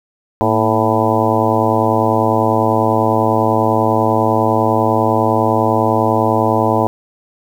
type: harmonic tone with a mistuned harmonic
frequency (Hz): 110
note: A2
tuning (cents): 0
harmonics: 1 / 2 / 3 / 4 / 5 / 6 / 7 / 8 / 9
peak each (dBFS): -20 / -20 / -20 / -20 / -20 / -20 / -20 / -20 / -20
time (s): 0.41-6.87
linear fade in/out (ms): 0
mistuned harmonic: 2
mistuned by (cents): +78
effects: 7-bit